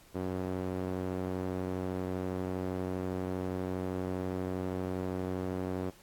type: tone with band-pass filter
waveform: sawtooth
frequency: 92.5 Hz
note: F#2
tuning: in tune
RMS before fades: -35 dBFS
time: 0.14-5.91 s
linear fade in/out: 20 ms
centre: 380 Hz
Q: 1
effects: pink hiss -59 dBFS RMS until 6.02 s + AAC 64 kbps